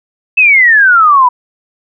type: exponential sweep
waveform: sine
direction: down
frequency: 2646 to 967 Hz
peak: -3 dBFS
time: 0.37-1.29 s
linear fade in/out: 10 ms
effects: none